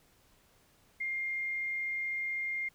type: tone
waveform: sine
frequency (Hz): 2116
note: C7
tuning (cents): +19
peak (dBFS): -32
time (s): 1-2.69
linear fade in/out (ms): 10
effects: pink hiss -66 dBFS RMS until 2.74 s